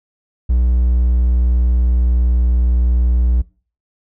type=tone with pitch glide; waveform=triangle; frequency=61 to 60.61 Hz; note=B1 to B1; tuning=-21 to -32 cents; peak=-9 dBFS; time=0.49-3.42 s; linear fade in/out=10 ms; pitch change=-11 cents; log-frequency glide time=0.77-2.57 s; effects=noise-tail reverb RT60 0.4 s tail -22 dB re dry